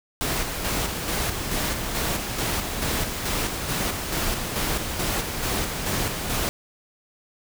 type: noise with tremolo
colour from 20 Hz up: pink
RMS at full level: -25 dBFS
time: 0.21-6.49 s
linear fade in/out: 0 ms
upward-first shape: square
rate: 2.3 Hz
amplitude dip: 40%
effects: none